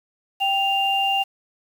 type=tone pair together; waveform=sine; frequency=784 / 2794 Hz; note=G5 / F7; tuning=0 / 0 cents; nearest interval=octave + minor seventh; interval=2200 cents; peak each=-21 dBFS; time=0.4-1.24 s; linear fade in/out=20 ms; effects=7-bit